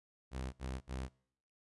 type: tone bursts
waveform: sawtooth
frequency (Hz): 64.8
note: C2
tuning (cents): -16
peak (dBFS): -35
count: 3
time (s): 0.31-1.092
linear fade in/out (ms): 50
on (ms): 220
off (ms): 61
effects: noise-tail reverb RT60 0.7 s tail -25 dB re dry + resampled to 24000 Hz